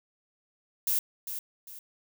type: noise with echo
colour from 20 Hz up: violet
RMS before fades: -27 dBFS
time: 0.87-0.99 s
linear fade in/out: 2 ms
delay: 400 ms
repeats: 2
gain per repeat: -9 dB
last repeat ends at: 1.79 s
effects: none